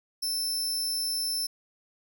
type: tone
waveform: sawtooth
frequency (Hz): 5310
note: E8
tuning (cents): +12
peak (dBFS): -25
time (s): 0.22-1.47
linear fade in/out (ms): 10
effects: none